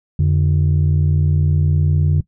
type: tone pair together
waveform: sine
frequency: 87.7 / 147.49 Hz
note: F2 / D3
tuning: +8 / +8 cents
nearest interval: major sixth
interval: 900 cents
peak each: -13 dBFS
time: 0.19-2.21 s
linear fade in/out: 5 ms
effects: noise-tail reverb RT60 0.1 s tail -19 dB re dry + tanh soft clip ceiling -8 dBFS